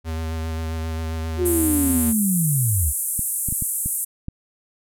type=tone with vibrato; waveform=square; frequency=80.6 Hz; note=E2; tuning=38 cents flat; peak=-25 dBFS; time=0.04-2.14 s; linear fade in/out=50 ms; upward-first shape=sine; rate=7.5 Hz; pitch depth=18 cents each way
type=linear sweep; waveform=sine; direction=down; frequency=370 to 65.41 Hz; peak=-18 dBFS; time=1.37-2.93 s; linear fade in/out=50 ms
type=band-pass noise; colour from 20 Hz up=pink; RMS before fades=-25 dBFS; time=1.45-4.05 s; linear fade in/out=10 ms; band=8400 to 13000 Hz; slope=48 dB/octave
type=clicks; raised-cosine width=5 ms; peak=-16 dBFS; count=6; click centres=3.193 / 3.487 / 3.525 / 3.623 / 3.86 / 4.284 s
effects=none